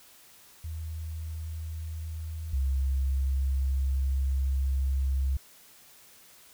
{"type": "tone pair in turn", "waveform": "sine", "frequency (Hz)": [79.8, 67.1], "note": ["D#2", "C2"], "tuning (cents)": [44, 44], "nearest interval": "minor third", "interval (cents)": 300, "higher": "first", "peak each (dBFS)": [-33, -24], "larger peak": "second", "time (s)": [[0.64, 2.53], [2.53, 5.37]], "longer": "second", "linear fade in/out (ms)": 5, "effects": ["white hiss -55 dBFS RMS until 6.53 s"]}